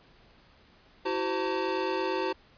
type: tone cluster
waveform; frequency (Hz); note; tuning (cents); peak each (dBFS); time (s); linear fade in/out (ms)
square; 329.9 / 378.5 / 516 / 904; E4 / F#4 / C5 / A5; +1 / +39 / -24 / +47; -36 / -32 / -35 / -34; 1.05-2.33; 10
effects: pink hiss -59 dBFS RMS until 2.57 s + resampled to 11025 Hz